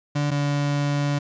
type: tone pair in turn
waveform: 35% pulse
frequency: 145.7 / 143.94 Hz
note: D3 / D3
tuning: -13 / -34 cents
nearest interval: unison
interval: 21 cents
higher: first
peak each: -19 / -19 dBFS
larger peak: neither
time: 0.15-0.31 / 0.31-1.19 s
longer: second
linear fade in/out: 10 ms
effects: resampled to 16000 Hz